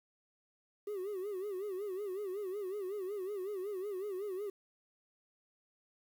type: tone with vibrato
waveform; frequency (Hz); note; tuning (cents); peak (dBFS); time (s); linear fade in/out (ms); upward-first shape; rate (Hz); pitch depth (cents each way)
triangle; 392; G4; 0; -34; 0.87-4.5; 5; sine; 5.4; 130
effects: tanh soft clip ceiling -31 dBFS + 10-bit